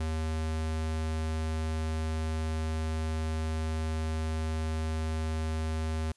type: tone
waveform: square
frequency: 79.3 Hz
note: D#2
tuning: 33 cents sharp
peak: -30 dBFS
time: 0-6.12 s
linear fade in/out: 5 ms
effects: white hiss -69 dBFS RMS until 6.16 s + resampled to 24000 Hz